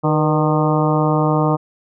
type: harmonic tone with a mistuned harmonic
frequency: 152.9 Hz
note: D#3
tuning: 30 cents flat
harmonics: 1 / 2 / 3 / 4 / 5 / 6 / 7 / 8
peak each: -17 / -20 / -22 / -23 / -24 / -25 / -25 / -26 dBFS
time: 0.03-1.57 s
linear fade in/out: 20 ms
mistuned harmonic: 3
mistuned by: +61 cents
effects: none